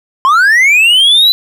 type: linear sweep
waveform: triangle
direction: up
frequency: 1026 to 4026 Hz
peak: -3 dBFS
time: 0.25-1.32 s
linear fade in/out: 0 ms
effects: none